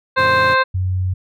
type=harmonic tone; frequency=523.3 Hz; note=C5; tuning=in tune; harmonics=1 / 2 / 3 / 4 / 5 / 7 / 8; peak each=-19 / -15 / -16 / -27 / -26 / -29 / -29 dBFS; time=0.16-0.64 s; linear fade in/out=20 ms
type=chord; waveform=sawtooth; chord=Gb augmented; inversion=none; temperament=equal; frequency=92.5 / 116.54 / 146.83 Hz; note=Gb2 / Bb2 / D3; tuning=0 / 0 / 0 cents; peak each=-24 / -26 / -28 dBFS; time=0.17-0.55 s; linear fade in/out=20 ms
type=tone; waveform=sine; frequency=92.5 Hz; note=F#2; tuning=in tune; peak=-16 dBFS; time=0.74-1.14 s; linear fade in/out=10 ms
effects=none